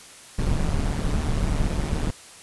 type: noise with amplitude modulation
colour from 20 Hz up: brown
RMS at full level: -20 dBFS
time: 0.38-2.11 s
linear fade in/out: 10 ms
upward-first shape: sine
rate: 149 Hz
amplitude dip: 75%
effects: white hiss -45 dBFS RMS until 2.42 s + resampled to 24000 Hz